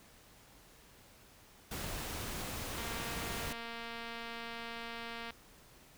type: noise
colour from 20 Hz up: pink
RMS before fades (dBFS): -41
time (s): 1.71-3.53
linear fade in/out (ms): 5
type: click train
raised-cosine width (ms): 0.3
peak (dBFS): -28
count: 587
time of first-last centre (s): 2.78-5.306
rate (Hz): 232
effects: pink hiss -60 dBFS RMS until 5.97 s